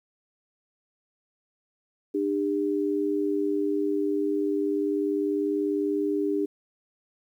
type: tone pair together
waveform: sine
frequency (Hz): 300.4 / 400.7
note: D4 / G4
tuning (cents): +39 / +38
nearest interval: perfect fourth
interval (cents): 499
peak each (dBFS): -26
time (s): 2.14-6.46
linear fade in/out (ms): 10
effects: 10-bit